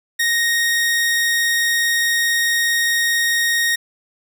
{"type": "tone", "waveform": "sawtooth", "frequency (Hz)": 1864.7, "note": "A#6", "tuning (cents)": 0, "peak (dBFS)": -12, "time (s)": [0.19, 3.76], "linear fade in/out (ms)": 10, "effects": []}